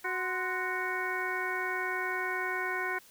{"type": "harmonic tone with a mistuned harmonic", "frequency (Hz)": 370, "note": "F#4", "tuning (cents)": 0, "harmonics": [1, 2, 3, 4, 5, 6], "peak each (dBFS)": [-38, -40, -38, -35, -37, -38], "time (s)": [0.04, 2.99], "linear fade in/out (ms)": 10, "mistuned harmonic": 3, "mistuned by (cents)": -110, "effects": ["white hiss -57 dBFS RMS until 3.1 s"]}